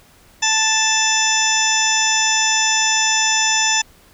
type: harmonic tone with a mistuned harmonic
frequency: 880 Hz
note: A5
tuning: in tune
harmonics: 1 / 2 / 3 / 4 / 6 / 7 / 8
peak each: -22 / -22 / -22 / -22 / -22 / -22 / -22 dBFS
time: 0.42-3.82 s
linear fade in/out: 10 ms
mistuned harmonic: 7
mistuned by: -32 cents
effects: pink hiss -50 dBFS RMS until 4.13 s

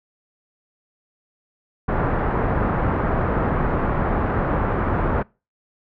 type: low-pass noise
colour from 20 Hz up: pink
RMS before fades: -21 dBFS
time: 1.88-5.23 s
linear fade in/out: 10 ms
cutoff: 1500 Hz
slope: 24 dB/octave
effects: noise-tail reverb RT60 0.3 s tail -25 dB re dry

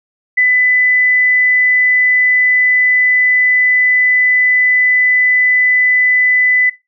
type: tone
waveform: sine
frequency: 2000 Hz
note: B6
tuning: 21 cents sharp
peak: -8 dBFS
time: 0.37-6.7 s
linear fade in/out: 10 ms
effects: noise-tail reverb RT60 0.2 s tail -17 dB re dry

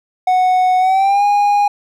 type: tone with pitch glide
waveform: triangle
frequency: 738 to 818.9 Hz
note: F#5 to G#5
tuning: -5 to -25 cents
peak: -8 dBFS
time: 0.27-1.68 s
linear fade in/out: 5 ms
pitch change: +180 cents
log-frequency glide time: 0.79-1.24 s
effects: none

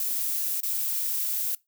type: noise with dropouts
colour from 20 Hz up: violet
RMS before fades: -28 dBFS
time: 0-1.55 s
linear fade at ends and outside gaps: 2 ms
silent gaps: 0.605-0.632 s
effects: noise-tail reverb RT60 0.2 s tail -22 dB re dry

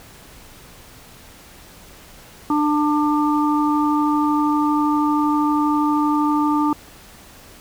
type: harmonic tone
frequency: 297.9 Hz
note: D4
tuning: 25 cents sharp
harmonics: 1 / 3 / 4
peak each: -17 / -22 / -23 dBFS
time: 2.5-6.73 s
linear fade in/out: 2 ms
effects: pink hiss -44 dBFS RMS until 7.6 s

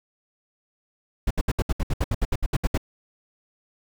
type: noise bursts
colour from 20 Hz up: brown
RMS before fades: -21 dBFS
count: 15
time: 1.27-2.777 s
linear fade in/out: 5 ms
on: 37 ms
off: 68 ms
effects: none

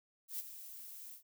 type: noise with ADSR envelope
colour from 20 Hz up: violet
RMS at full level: -39 dBFS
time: 0.28-1.23 s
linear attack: 110 ms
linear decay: 25 ms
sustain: -11 dB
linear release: 110 ms
effects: none

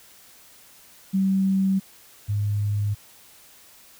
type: tone pair in turn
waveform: sine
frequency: 192.3 / 103.14 Hz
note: G3 / G#2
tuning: -33 / -11 cents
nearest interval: major seventh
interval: 1078 cents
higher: first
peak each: -18 / -21 dBFS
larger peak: first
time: 1.13-1.8 / 2.28-2.95 s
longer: neither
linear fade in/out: 20 ms
effects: white hiss -51 dBFS RMS until 3.99 s

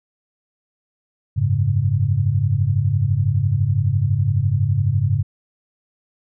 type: chord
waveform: sine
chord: F# suspended second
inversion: none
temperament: equal with one note detuned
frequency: 92.5 / 104.43 / 138.59 Hz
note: F#2 / G#2 / C#3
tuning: 0 / +10 / 0 cents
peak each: -22 / -18 / -20 dBFS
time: 1.36-5.23 s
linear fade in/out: 20 ms
effects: none

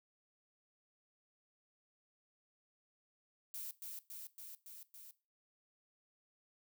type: noise with echo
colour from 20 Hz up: violet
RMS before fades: -45 dBFS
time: 3.54-3.71 s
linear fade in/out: 2 ms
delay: 280 ms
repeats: 5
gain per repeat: -2 dB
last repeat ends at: 5.11 s
effects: noise-tail reverb RT60 0.3 s tail -17 dB re dry

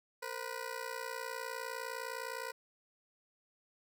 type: ring-modulated tone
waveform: 15% pulse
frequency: 490 Hz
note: B4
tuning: 14 cents flat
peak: -30 dBFS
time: 0.22-2.52 s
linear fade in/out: 10 ms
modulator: 29.9 Hz
effects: none

